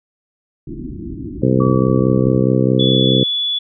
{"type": "low-pass noise", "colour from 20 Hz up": "white", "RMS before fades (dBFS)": -28, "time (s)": [0.67, 2.43], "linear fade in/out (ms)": 5, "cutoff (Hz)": 360, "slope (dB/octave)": 96}
{"type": "harmonic tone", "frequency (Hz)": 64.7, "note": "C2", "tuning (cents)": -19, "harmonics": [2, 3, 4, 5, 6, 7, 8], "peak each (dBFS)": [-16, -18, -19, -20, -21, -21, -22], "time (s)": [1.42, 3.24], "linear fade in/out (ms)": 10}
{"type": "tone with exponential decay", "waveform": "sine", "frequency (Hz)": 1144, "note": "D6", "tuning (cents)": -46, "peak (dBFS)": -21, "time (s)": [1.6, 3.12], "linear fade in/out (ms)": 5, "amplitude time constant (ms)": 330}
{"type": "tone", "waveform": "sine", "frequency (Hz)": 3429, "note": "A7", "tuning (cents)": -45, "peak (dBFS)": -16, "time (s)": [2.79, 3.59], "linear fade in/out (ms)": 10}
{"effects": []}